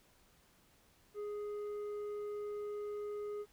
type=tone with tanh clipping; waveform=sine; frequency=415.3 Hz; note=G#4; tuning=in tune; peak=-40 dBFS; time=1.14-3.46 s; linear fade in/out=50 ms; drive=6 dB; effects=pink hiss -68 dBFS RMS until 3.52 s